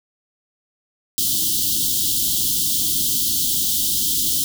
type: band-stop noise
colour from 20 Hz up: white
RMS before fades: -20 dBFS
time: 1.18-4.44 s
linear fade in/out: 0 ms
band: 350 to 3000 Hz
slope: 96 dB/octave
effects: none